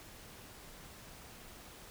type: silence
effects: pink hiss -53 dBFS RMS until 1.9 s